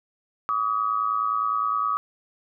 sine tone pair together, 1149 / 1258.6 Hz, D6 / D#6, -38 / +19 cents, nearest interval major second, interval 157 cents, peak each -25 / -24 dBFS, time 0.49-1.97 s, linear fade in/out 0 ms, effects none

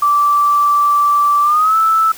sine tone with pitch glide, 1165 to 1315.2 Hz, D6 to E6, -14 to -4 cents, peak -9 dBFS, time 0.02-2.12 s, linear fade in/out 5 ms, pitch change +210 cents, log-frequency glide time 1.42-1.76 s, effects white hiss -35 dBFS RMS until 2.17 s

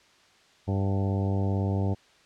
harmonic tone with a mistuned harmonic, 98 Hz, G2, in tune, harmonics 1 / 2 / 3 / 4 / 5 / 6 / 7 / 8 / 9, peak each -25 / -31 / -35 / -37 / -39 / -41 / -42 / -43 / -44 dBFS, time 0.67-1.95 s, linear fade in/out 20 ms, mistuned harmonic 8, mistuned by -35 cents, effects white hiss -59 dBFS RMS until 2.25 s + low-pass 5000 Hz 12 dB/octave

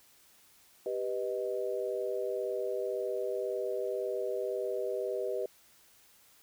sine chord, G augmented, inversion none, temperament equal, 392 / 493.9 / 622.3 Hz, G4 / B4 / D#5, 0 / 0 / 0 cents, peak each -35 / -35 / -37 dBFS, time 0.86-5.46 s, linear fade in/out 2 ms, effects white hiss -62 dBFS RMS until 6.42 s

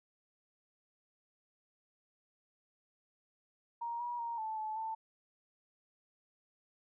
sine tone with pitch steps, 938 / 961 / 934 / 876 / 866 / 887 Hz, A#5 / B5 / A#5 / A5 / A5 / A5, +11 / -48 / +3 / -8 / -28 / +14 cents, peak -36 dBFS, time 3.81-4.95 s, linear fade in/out 10 ms, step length 190 ms, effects none

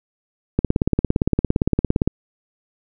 click train, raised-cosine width 3 ms, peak -3 dBFS, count 27, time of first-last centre 0.59-2.076 s, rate 17.5 Hz, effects none

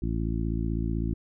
harmonic tone, 55.9 Hz, A1, 28 cents sharp, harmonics 1 / 2 / 3 / 4 / 5 / 6, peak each -29 / -32 / -34 / -35 / -36 / -37 dBFS, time 0.02-1.14 s, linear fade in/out 5 ms, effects none

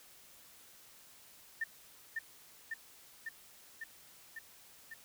sine tone with echo, 1804 Hz, A6, 43 cents sharp, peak -32 dBFS, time 1.61-1.64 s, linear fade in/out 5 ms, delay 550 ms, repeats 6, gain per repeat -2 dB, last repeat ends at 4.94 s, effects white hiss -59 dBFS RMS until 5.04 s

